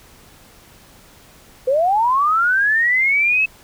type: linear sweep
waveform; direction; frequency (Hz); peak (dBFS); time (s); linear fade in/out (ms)
sine; up; 493.9 to 2620; -13; 1.67-3.46; 10
effects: pink hiss -47 dBFS RMS until 3.63 s